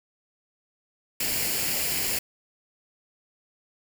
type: noise with comb filter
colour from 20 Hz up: white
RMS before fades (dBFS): -27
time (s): 1.2-2.19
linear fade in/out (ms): 5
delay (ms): 0.41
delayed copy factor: +0.55
effects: none